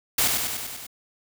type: noise with echo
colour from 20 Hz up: white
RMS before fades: -21 dBFS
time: 0.18-0.28 s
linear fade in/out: 5 ms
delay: 98 ms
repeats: 6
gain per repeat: -3 dB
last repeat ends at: 0.868 s
effects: none